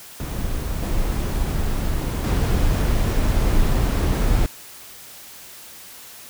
brown noise with level steps, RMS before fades -25 / -22 / -18 dBFS, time 0.2-4.46 s, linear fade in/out 0 ms, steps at 0.82 / 2.24 s, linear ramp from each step 5 ms, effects white hiss -41 dBFS RMS until 6.29 s

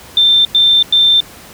sine tone bursts, 3573 Hz, A7, 26 cents sharp, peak -6 dBFS, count 3, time 0.17-1.204 s, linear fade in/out 2 ms, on 280 ms, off 97 ms, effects pink hiss -36 dBFS RMS until 1.53 s + high-pass 60 Hz 12 dB/octave

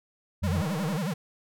sine tone, 89.2 Hz, F2, 37 cents sharp, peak -26 dBFS, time 0.42-0.62 s, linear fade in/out 10 ms
square tone with vibrato, 174.61 Hz, F3, in tune, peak -28 dBFS, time 0.43-1.14 s, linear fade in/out 10 ms, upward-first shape sine, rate 11 Hz, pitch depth 290 cents each way
click train, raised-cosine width 1 ms, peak -27 dBFS, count 66, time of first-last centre 0.55-0.964 s, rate 157 Hz
effects none

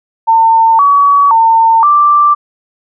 sine tone with pitch steps, 903 / 1134 / 905 / 1175 Hz, A5 / C#6 / A5 / D6, +45 / +39 / +48 / +1 cents, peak -4 dBFS, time 0.27-2.35 s, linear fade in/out 20 ms, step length 520 ms, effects none

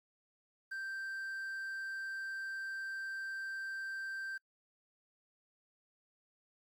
triangle tone with quantisation, 1568 Hz, G6, in tune, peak -37 dBFS, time 0.71-4.38 s, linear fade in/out 10 ms, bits 11, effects noise-tail reverb RT60 0.1 s tail -26 dB re dry

